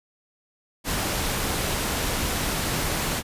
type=noise; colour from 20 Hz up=pink; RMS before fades=-26 dBFS; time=0.84-3.23 s; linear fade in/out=50 ms; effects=resampled to 32000 Hz